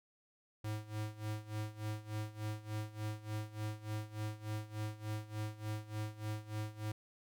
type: tone with tremolo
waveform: square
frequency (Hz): 107.1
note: A2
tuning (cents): -46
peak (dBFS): -37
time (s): 0.64-6.92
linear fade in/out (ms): 5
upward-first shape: sine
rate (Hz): 3.4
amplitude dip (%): 85
effects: none